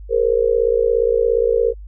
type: tone with amplitude modulation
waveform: sine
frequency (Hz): 465.7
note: A#4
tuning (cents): -2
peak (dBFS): -9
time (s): 0.09-1.74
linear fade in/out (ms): 50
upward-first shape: sine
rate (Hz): 57.2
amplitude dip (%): 95
effects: added 50 Hz sine -32 dBFS peak until 1.87 s